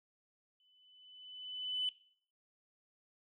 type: tone with exponential growth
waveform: sine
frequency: 3005 Hz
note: F#7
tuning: 26 cents sharp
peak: -30 dBFS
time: 0.6-1.89 s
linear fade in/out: 1 ms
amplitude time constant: 280 ms
effects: noise-tail reverb RT60 0.5 s tail -17 dB re dry + tanh soft clip ceiling -26 dBFS